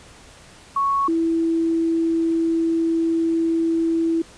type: tone pair in turn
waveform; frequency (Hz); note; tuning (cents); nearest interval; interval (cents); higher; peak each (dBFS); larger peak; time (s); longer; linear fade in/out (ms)
sine; 1108 / 329.4; C#6 / E4; -1 / -1; octave + major sixth; 2100; first; -17; neither; 0.76-1.08 / 1.08-4.22; second; 5
effects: pink hiss -46 dBFS RMS until 4.37 s + resampled to 22050 Hz